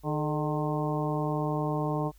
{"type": "harmonic tone with a mistuned harmonic", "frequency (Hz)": 151.7, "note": "D#3", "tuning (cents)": -44, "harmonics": [1, 2, 3, 4, 5, 6, 7], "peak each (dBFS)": [-30, -33, -35, -36, -37, -38, -38], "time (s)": [0.03, 2.12], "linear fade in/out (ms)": 50, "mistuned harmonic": 3, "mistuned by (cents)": -73, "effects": ["added 50 Hz sine -53 dBFS peak until 2.18 s", "white hiss -65 dBFS RMS until 2.18 s"]}